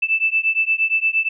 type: beating tone pair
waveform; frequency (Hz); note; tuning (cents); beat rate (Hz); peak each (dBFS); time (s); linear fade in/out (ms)
sine; 2637 / 2645.6; E7 / E7; 0 / +6; 8.6; -19; 0.02-1.29; 10
effects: none